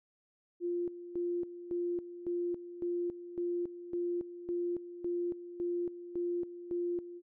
sine tone with tremolo, 349.2 Hz, F4, in tune, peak -31 dBFS, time 0.6-7.22 s, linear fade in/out 50 ms, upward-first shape square, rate 1.8 Hz, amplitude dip 75%, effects none

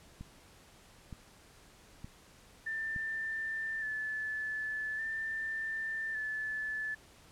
click train, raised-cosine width 5 ms, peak -31 dBFS, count 4, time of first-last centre 0.21-2.962 s, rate 1.09 Hz
sine tone with vibrato, 1760 Hz, A6, in tune, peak -34 dBFS, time 2.66-6.95 s, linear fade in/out 10 ms, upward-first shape square, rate 0.43 Hz, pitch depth 23 cents each way
effects pink hiss -59 dBFS RMS until 7.31 s + low-pass 11000 Hz 12 dB/octave

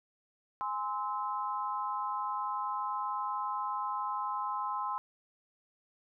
sine chord, Ab augmented, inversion none, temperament just, 830.6 / 1038.3 / 1297.8 Hz, Ab5 / C6 / E6, 0 / -14 / -27 cents, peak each -38 / -34 / -39 dBFS, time 0.61-4.98 s, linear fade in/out 0 ms, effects none

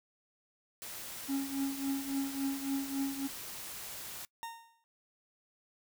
white noise, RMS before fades -44 dBFS, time 0.82-4.25 s, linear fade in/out 0 ms
triangle tone with tremolo, 274 Hz, C#4, 20 cents flat, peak -27 dBFS, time 1.28-3.28 s, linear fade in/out 20 ms, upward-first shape triangle, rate 3.6 Hz, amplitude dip 80%
40% pulse tone with exponential decay, 921 Hz, A#5, 21 cents flat, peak -36 dBFS, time 4.43-4.84 s, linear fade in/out 0 ms, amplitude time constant 89 ms
effects noise-tail reverb RT60 0.1 s tail -23 dB re dry

